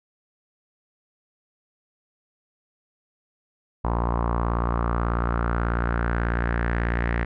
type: tone with low-pass filter sweep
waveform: sawtooth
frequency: 58.27 Hz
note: A#1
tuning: in tune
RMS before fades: -24 dBFS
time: 3.84-7.25 s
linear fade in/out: 10 ms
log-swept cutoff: 990 to 1900 Hz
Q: 4.3
effects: none